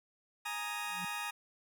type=chord; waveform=20% pulse; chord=Ab suspended second; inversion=none; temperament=just; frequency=830.6 / 934.4 / 1245.9 Hz; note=Ab5 / Bb5 / Eb6; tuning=0 / +4 / +2 cents; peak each=-37 dBFS; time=0.45-1.31 s; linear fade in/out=10 ms
type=tone with exponential growth; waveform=sine; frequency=180 Hz; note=F#3; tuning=47 cents flat; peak=-40 dBFS; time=0.83-1.05 s; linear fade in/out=5 ms; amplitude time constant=47 ms
effects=none